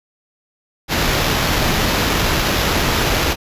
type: noise with sample-and-hold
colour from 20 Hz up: pink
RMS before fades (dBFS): -17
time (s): 0.88-3.36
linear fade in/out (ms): 50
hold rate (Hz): 8820
effects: resampled to 32000 Hz